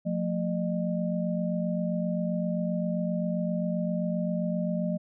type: tone cluster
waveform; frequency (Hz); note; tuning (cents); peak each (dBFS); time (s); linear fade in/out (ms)
sine; 178.2 / 225.8 / 607; F3 / A3 / D#5; +35 / +45 / -43; -28 / -32 / -33; 0.05-4.98; 20
effects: none